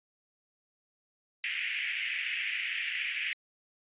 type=band-pass noise; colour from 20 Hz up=pink; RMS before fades=-34 dBFS; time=1.44-3.33 s; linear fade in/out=0 ms; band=1900 to 2900 Hz; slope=48 dB/octave; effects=resampled to 8000 Hz